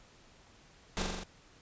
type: noise with echo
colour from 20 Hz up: pink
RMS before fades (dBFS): -33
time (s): 0.97-1.02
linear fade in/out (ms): 0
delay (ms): 43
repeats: 5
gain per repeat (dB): -2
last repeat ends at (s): 1.235
effects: pink hiss -60 dBFS RMS until 1.61 s + resampled to 16000 Hz